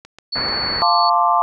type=clicks; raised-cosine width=0.2 ms; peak=-21 dBFS; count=3; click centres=0.05 / 0.186 / 0.486 s
type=tone; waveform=sine; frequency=4435 Hz; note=C#8; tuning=in tune; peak=-20 dBFS; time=0.32-1.1 s; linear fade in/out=10 ms
type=low-pass noise; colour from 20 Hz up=white; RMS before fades=-26 dBFS; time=0.35-0.82 s; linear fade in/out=10 ms; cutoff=2100 Hz; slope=48 dB/octave
type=chord; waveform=sine; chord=D minor seventh; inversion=first; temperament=equal; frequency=698.5 / 880 / 1046.5 / 1174.7 Hz; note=F5 / A5 / C6 / D6; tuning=0 / 0 / 0 / 0 cents; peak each=-18 dBFS; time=0.82-1.42 s; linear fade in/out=0 ms
effects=none